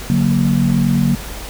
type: chord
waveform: sine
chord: D augmented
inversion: none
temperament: equal with one note detuned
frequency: 143.31 / 185 / 233.1 Hz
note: D3 / F#3 / A#3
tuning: -42 / 0 / 0 cents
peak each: -16 dBFS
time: 0.1-1.15 s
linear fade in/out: 0 ms
effects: added 50 Hz sine -31 dBFS peak until 1.49 s + pink hiss -31 dBFS RMS until 1.49 s